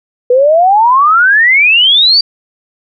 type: exponential sweep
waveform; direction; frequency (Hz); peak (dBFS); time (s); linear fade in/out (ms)
sine; up; 482.2 to 4725; -4; 0.3-2.21; 5
effects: none